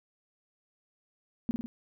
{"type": "tone with echo", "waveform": "sine", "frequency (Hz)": 233.1, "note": "A#3", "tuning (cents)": 0, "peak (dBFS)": -25, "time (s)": [1.49, 1.51], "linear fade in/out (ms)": 0, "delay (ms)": 50, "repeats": 3, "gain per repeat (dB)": -4, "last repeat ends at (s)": 1.66, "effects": []}